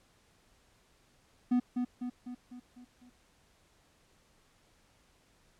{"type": "tone with echo", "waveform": "triangle", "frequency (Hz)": 246.9, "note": "B3", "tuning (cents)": 0, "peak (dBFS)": -22, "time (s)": [1.51, 1.6], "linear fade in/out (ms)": 10, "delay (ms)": 250, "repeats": 6, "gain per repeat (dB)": -5, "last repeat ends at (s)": 3.1, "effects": ["pink hiss -67 dBFS RMS until 5.59 s", "low-pass 10000 Hz 12 dB/octave"]}